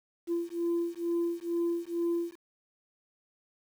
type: beating tone pair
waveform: sine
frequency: 340 / 342.2 Hz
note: F4 / F4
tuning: -46 / -35 cents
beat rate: 2.2 Hz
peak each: -30 dBFS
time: 0.27-2.36 s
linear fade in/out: 50 ms
effects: tanh soft clip ceiling -24 dBFS + 9-bit